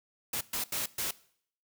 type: noise bursts at uneven times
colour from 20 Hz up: white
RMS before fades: -33 dBFS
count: 4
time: 0.33-0.41 / 0.53-0.64 / 0.72-0.86 / 0.98-1.11 s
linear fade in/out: 5 ms
effects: noise-tail reverb RT60 0.6 s tail -20 dB re dry